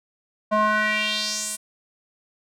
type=tone with band-pass filter sweep; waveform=square; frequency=213 Hz; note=G#3; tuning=44 cents sharp; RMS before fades=-23 dBFS; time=0.51-1.57 s; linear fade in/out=20 ms; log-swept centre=820 to 9800 Hz; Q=3; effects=none